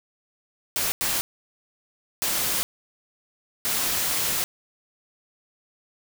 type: noise bursts at uneven times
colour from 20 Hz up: white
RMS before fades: -25 dBFS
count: 4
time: 0.76-0.92 / 1.01-1.21 / 2.22-2.63 / 3.65-4.44 s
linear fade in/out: 0 ms
effects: none